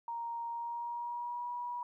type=tone with pitch glide; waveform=sine; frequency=934 to 968.1 Hz; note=A#5 to B5; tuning=+3 to -35 cents; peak=-36 dBFS; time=0.08-1.83 s; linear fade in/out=2 ms; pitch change=+62 cents; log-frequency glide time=0.49-1.49 s; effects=13-bit